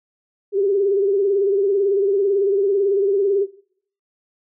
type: tone with vibrato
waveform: sine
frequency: 396.4 Hz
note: G4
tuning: 19 cents sharp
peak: -15 dBFS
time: 0.52-3.47 s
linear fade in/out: 50 ms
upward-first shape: sine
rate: 18 Hz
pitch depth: 74 cents each way
effects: noise-tail reverb RT60 0.6 s tail -21 dB re dry